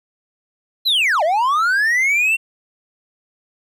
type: linear two-way sweep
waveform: triangle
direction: down then up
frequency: 4186 to 589 to 2746 Hz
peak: -12 dBFS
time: 0.85-2.37 s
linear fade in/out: 20 ms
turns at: 1.23 s
effects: none